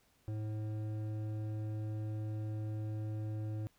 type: tone with hard clipping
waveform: sine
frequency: 107.6 Hz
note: A2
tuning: 38 cents flat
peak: -38 dBFS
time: 0.28-3.67 s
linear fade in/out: 0 ms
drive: 10 dB
effects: pink hiss -71 dBFS RMS until 3.78 s